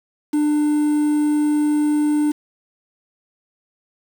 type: tone with quantisation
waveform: triangle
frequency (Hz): 298.3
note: D4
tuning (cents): +27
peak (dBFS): -13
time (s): 0.33-2.32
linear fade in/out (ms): 10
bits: 6
effects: none